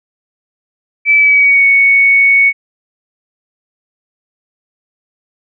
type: tone with pitch glide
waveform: sine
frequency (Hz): 2310 to 2222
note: D7 to C#7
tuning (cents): -29 to +4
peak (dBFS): -5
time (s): 1.05-2.53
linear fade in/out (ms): 50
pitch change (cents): -67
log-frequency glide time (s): 1.16-1.65
effects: none